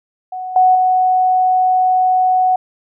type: tone with level steps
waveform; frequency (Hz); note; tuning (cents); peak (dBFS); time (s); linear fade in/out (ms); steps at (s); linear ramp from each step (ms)
sine; 741; F#5; +2; -22 / -7 / -10; 0.32-2.56; 5; 0.56 / 0.75; 2
effects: none